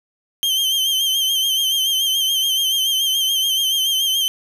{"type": "tone with vibrato", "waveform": "40% pulse", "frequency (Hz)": 3136, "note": "G7", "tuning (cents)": 0, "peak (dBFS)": -15, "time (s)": [0.43, 4.28], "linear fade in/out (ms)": 0, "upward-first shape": "sine", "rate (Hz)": 7, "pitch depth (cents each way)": 52, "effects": []}